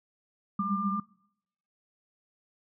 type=tone cluster; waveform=sine; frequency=192.9 / 199.6 / 207.3 / 1196 Hz; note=G3 / G3 / G#3 / D6; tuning=-28 / +32 / -3 / +31 cents; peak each=-33 / -36 / -34 / -30 dBFS; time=0.59-1 s; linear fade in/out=5 ms; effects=noise-tail reverb RT60 0.8 s tail -24 dB re dry